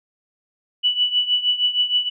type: tone with tremolo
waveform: sine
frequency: 2960 Hz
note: F#7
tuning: in tune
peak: -13 dBFS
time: 0.83-2.1 s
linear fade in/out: 20 ms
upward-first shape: triangle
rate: 6.4 Hz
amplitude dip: 85%
effects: none